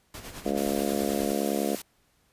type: noise with tremolo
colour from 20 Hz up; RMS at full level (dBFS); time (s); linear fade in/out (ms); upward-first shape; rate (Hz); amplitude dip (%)
pink; -39; 0.14-1.32; 2; sine; 9.5; 60
type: harmonic tone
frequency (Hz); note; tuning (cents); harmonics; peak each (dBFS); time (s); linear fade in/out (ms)
70.2; C#2; +22; 3 / 4 / 5 / 6 / 7 / 8 / 9 / 10; -31 / -32 / -33 / -34 / -34 / -35 / -36 / -36; 0.45-1.76; 10
type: noise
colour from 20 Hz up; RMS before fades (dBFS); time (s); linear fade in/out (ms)
white; -38; 0.57-1.82; 5
effects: pink hiss -67 dBFS RMS until 2.32 s + resampled to 32000 Hz